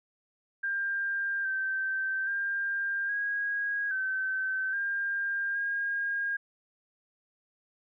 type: tone with pitch steps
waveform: sine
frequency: 1596 / 1554 / 1598 / 1643 / 1538 / 1602 / 1623 Hz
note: G6 / G6 / G6 / G#6 / G6 / G6 / G#6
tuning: +31 / -16 / +33 / -19 / -33 / +37 / -40 cents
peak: -28 dBFS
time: 0.63-6.37 s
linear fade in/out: 10 ms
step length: 820 ms
effects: none

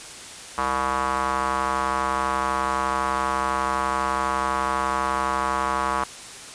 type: tone with band-pass filter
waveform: square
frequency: 66 Hz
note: C2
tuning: 16 cents sharp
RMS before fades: -24 dBFS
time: 0.58-6.04 s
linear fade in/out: 0 ms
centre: 1100 Hz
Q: 3.7
effects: white hiss -39 dBFS RMS until 6.54 s + resampled to 22050 Hz

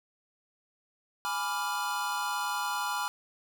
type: chord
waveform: square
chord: G# diminished seventh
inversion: none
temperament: equal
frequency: 830.6 / 987.8 / 1174.7 / 1396.9 Hz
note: G#5 / B5 / D6 / F6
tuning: 0 / 0 / 0 / 0 cents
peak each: -37 / -35 / -38 / -36 dBFS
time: 1.25-3.08 s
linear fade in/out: 0 ms
effects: none

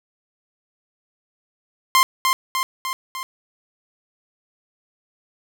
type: tone with echo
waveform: sawtooth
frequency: 1051 Hz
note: C6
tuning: 7 cents sharp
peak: -8 dBFS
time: 1.95-2.03 s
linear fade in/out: 0 ms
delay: 300 ms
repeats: 4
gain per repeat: -4 dB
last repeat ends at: 3.23 s
effects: none

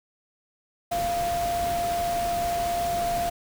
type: tone in noise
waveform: sine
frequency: 693 Hz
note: F5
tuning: 14 cents flat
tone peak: -24 dBFS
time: 0.91-3.3 s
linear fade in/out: 10 ms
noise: pink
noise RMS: -34 dBFS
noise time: 0.91-3.3 s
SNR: +7 dB
effects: none

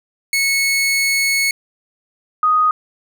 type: tone pair in turn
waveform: sawtooth / sine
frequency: 2200 / 1245.5 Hz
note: C#7 / D#6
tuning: -14 / +1 cents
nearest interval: minor seventh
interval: 985 cents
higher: first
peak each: -11 dBFS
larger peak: neither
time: 0.33-1.51 / 2.43-2.71 s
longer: first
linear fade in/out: 2 ms
effects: none

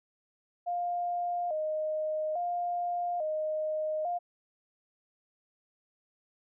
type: tone with vibrato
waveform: sine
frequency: 660 Hz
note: E5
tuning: 2 cents sharp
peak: -29 dBFS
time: 0.66-4.19 s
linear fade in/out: 20 ms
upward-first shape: square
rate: 0.59 Hz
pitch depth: 110 cents each way
effects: none

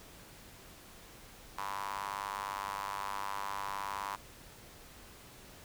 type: tone with high-pass filter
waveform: sawtooth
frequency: 99.5 Hz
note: G2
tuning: 26 cents sharp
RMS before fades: -39 dBFS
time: 1.58-4.16 s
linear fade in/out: 5 ms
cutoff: 1000 Hz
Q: 5.3
effects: pink hiss -54 dBFS RMS until 5.64 s

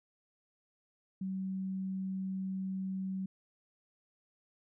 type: tone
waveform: sine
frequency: 190 Hz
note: F#3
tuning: 46 cents sharp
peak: -34 dBFS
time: 1.21-3.26 s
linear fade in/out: 5 ms
effects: none

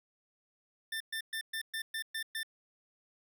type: tone bursts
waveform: 25% pulse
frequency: 1786 Hz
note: A6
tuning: 25 cents sharp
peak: -31 dBFS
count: 8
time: 0.92-2.432 s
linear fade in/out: 5 ms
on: 84 ms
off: 120 ms
effects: none

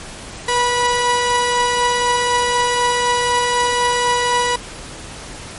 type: tone pair together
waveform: sawtooth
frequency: 486.5 / 977 Hz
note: B4 / B5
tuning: -26 / -19 cents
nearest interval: octave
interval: 1207 cents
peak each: -16 / -12 dBFS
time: 0.48-4.56 s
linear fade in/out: 5 ms
effects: pink hiss -33 dBFS RMS until 5.58 s + MP3 48 kbps

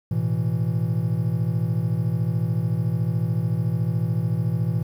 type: chord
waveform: triangle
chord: A suspended second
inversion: none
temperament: just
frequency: 110 / 123.75 / 165 Hz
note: A2 / B2 / E3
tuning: 0 / +4 / +2 cents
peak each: -23 dBFS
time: 0.11-4.83 s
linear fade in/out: 5 ms
effects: 9-bit

